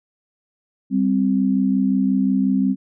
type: tone pair together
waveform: sine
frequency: 195.98 / 261.6 Hz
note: G3 / C4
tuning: 0 / 0 cents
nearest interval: perfect fourth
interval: 500 cents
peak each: -18 dBFS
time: 0.9-2.76 s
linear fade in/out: 50 ms
effects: none